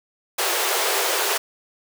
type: high-pass noise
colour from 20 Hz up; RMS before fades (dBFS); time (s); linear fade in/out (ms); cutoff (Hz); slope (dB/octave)
pink; -22; 0.38-1.38; 10; 360; 96
effects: none